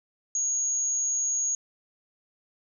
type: tone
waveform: sine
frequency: 6645 Hz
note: G#8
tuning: in tune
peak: -24 dBFS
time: 0.35-1.55 s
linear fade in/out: 2 ms
effects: none